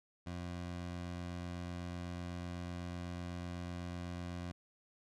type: tone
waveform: 20% pulse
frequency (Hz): 88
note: F2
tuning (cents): +14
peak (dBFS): -36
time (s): 0.26-4.52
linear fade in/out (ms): 10
effects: low-pass 7000 Hz 12 dB/octave